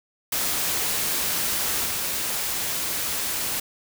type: noise with level steps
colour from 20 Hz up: white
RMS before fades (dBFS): -25 / -27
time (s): 0.32-3.6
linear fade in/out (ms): 5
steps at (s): 1.85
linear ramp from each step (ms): 10
effects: none